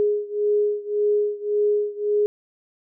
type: beating tone pair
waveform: sine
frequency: 415.3 / 417.1 Hz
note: G#4 / G#4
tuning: 0 / +7 cents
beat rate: 1.8 Hz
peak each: -21 / -23 dBFS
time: 0-2.26 s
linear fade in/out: 0 ms
effects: none